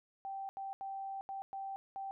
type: tone bursts at uneven times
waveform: sine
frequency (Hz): 780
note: G5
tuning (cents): -9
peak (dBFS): -39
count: 6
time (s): 0.25-0.49 / 0.57-0.73 / 0.81-1.21 / 1.29-1.42 / 1.53-1.76 / 1.96-2.11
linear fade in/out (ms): 0
effects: none